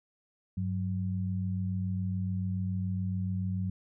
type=tone pair together; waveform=sine; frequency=97.7 / 184.75 Hz; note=G2 / F#3; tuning=-5 / -2 cents; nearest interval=major seventh; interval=1103 cents; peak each=-31 / -33 dBFS; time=0.57-3.7 s; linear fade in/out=5 ms; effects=none

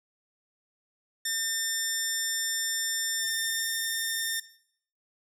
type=tone with pitch glide; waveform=10% pulse; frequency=1800 to 1811.5 Hz; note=A6 to A6; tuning=+39 to +50 cents; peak=-19 dBFS; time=1.25-4.4 s; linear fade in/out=5 ms; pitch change=+11 cents; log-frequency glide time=3.17-3.72 s; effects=noise-tail reverb RT60 0.6 s tail -17 dB re dry

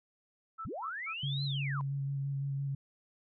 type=tone bursts; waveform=sine; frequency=1318.5 Hz; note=E6; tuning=in tune; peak=-38 dBFS; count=3; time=0.58-1.14 s; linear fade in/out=20 ms; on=80 ms; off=160 ms
type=linear two-way sweep; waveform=sine; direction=up then down; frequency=65.41 to 4165 to 935 Hz; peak=-37 dBFS; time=0.65-1.81 s; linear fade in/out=0 ms; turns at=1.44 s
type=tone with vibrato; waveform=sine; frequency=138.7 Hz; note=C#3; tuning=1 cent sharp; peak=-32 dBFS; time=1.23-2.75 s; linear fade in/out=5 ms; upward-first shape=square; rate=5.9 Hz; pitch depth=13 cents each way
effects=none

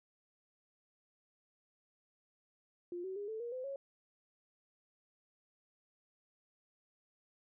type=tone with pitch steps; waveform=sine; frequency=351 / 378.4 / 407.9 / 439.7 / 474 / 510.9 / 550.8 Hz; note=F4 / F#4 / G#4 / A4 / A#4 / C5 / C#5; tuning=+9 / +39 / -31 / -1 / +29 / -41 / -11 cents; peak=-39 dBFS; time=2.92-3.76 s; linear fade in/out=2 ms; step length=120 ms; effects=none

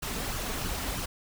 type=noise with flanger; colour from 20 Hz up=pink; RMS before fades=-33 dBFS; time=0.02-1.06 s; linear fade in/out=10 ms; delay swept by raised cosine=0.66 to 4.56 ms; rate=3.1 Hz; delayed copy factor=+0.6; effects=none

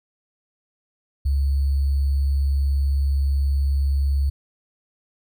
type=tone with sample-and-hold; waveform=sine; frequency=69.3 Hz; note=C#2; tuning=in tune; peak=-17 dBFS; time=1.25-4.3 s; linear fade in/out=10 ms; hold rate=4410 Hz; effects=none

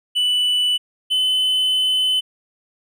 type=tone pair in turn; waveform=triangle; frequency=2974 / 3029 Hz; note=F#7 / F#7; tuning=+8 / +40 cents; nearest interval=unison; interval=32 cents; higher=second; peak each=-14 dBFS; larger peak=neither; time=0.15-0.78 / 1.1-2.21 s; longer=second; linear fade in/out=20 ms; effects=none

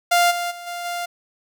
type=tone with level steps; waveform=sawtooth; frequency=698.5 Hz; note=F5; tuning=in tune; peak=-10 / -19 / -30 / -24 / -21 dBFS; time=0.11-1.06 s; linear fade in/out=10 ms; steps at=0.3 / 0.5 / 0.66 / 0.84 s; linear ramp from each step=20 ms; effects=none

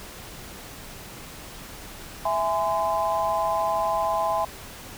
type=chord; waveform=sine; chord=E augmented; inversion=none; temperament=equal with one note detuned; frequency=659.3 / 830.6 / 1026.7 Hz; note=E5 / G#5 / B#5; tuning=0 / 0 / -33 cents; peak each=-26 dBFS; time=2.25-4.45 s; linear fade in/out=5 ms; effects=pink hiss -41 dBFS RMS until 4.97 s

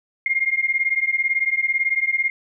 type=beating tone pair; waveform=sine; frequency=2117 / 2135 Hz; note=C7 / C7; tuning=+20 / +34 cents; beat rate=18 Hz; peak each=-21 dBFS; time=0.26-2.3 s; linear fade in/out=2 ms; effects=none

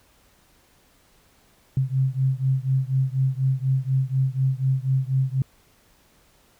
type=beating tone pair; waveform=sine; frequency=130.81 / 134.91 Hz; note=C3 / C#3; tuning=0 / -47 cents; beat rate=4.1 Hz; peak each=-22 / -23 dBFS; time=1.77-5.42 s; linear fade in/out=2 ms; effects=pink hiss -59 dBFS RMS until 6.59 s

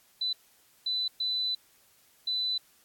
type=tone bursts at uneven times; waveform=sine; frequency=3997 Hz; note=B7; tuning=20 cents sharp; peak=-27 dBFS; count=4; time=0.21-0.33 / 0.86-1.08 / 1.2-1.55 / 2.27-2.58 s; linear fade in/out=5 ms; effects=white hiss -63 dBFS RMS until 2.84 s + AAC 64 kbps

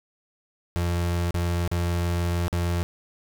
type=tone with dropouts; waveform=35% pulse; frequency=86.6 Hz; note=F2; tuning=14 cents flat; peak=-21 dBFS; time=0.76-2.83 s; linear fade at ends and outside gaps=0 ms; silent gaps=1.308-1.343 / 1.677-1.715 / 2.481-2.528 s; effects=none

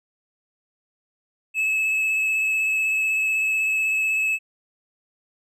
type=tone with vibrato; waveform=triangle; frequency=2595 Hz; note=E7; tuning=28 cents flat; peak=-18 dBFS; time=1.54-4.39 s; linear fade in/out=50 ms; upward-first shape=sine; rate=16 Hz; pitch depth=16 cents each way; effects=none

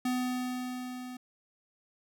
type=tone with level ramp; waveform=square; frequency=251.2 Hz; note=B3; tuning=30 cents sharp; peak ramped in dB=-28 to -41 dBFS; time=0.05-1.17 s; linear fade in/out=5 ms; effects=none

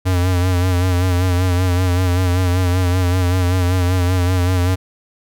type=tone with vibrato; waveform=square; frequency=90.4 Hz; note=F#2; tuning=40 cents flat; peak=-14 dBFS; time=0.05-4.76 s; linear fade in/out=20 ms; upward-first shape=sine; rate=5.2 Hz; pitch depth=50 cents each way; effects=none

